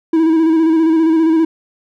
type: tone with vibrato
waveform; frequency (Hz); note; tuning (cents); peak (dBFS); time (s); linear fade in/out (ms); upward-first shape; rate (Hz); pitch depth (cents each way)
triangle; 322.9; E4; -36; -7; 0.13-1.45; 5; square; 15; 33
effects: none